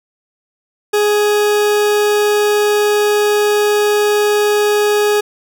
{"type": "tone", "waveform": "40% pulse", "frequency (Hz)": 416.6, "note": "G#4", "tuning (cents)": 5, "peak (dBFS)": -10, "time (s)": [0.93, 5.21], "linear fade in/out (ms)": 10, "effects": []}